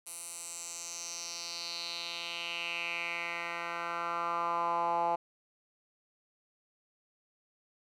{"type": "tone with band-pass filter sweep", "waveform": "10% pulse", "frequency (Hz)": 170.5, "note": "F3", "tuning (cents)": -41, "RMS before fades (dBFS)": -36, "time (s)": [0.06, 5.16], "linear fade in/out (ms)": 10, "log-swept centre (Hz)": [10000, 810], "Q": 3.7, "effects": []}